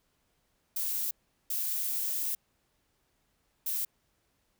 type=noise bursts at uneven times; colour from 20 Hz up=violet; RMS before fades=-32 dBFS; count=3; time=0.76-1.11 / 1.5-2.35 / 3.66-3.85 s; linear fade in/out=5 ms; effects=pink hiss -74 dBFS RMS until 4.59 s